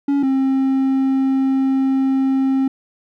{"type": "tone pair in turn", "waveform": "triangle", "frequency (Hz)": [281.3, 267], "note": ["C#4", "C4"], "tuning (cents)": [26, 35], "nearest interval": "minor second", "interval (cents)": 91, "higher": "first", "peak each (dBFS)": -12, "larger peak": "neither", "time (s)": [[0.08, 0.23], [0.23, 2.68]], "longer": "second", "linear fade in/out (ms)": 5, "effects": []}